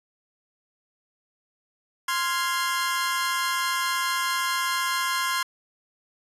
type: chord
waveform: sawtooth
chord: F minor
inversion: second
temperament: equal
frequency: 1046.5 / 1396.9 / 1661.2 Hz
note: C6 / F6 / Ab6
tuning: 0 / 0 / 0 cents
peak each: -22 / -27 / -27 dBFS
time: 2.08-5.43 s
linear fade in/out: 5 ms
effects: resampled to 32000 Hz

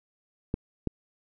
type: clicks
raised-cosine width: 3 ms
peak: -14 dBFS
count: 2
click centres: 0.541 / 0.873 s
effects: none

